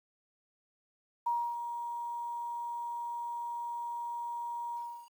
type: tone with ADSR envelope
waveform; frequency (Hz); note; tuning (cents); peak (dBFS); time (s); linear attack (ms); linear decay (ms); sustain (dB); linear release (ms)
sine; 947; A#5; +27; -27; 1.26-5.1; 9; 280; -8; 340
effects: 10-bit

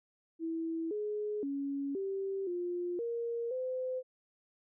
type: tone with pitch steps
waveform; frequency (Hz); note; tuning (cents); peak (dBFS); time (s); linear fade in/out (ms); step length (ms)
sine; 327.4 / 420 / 279.1 / 389.3 / 352.5 / 467.7 / 512; E4 / G#4 / C#4 / G4 / F4 / A#4 / C5; -12 / +19 / +12 / -12 / +16 / +6 / -38; -33; 0.39-4.03; 50; 520
effects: none

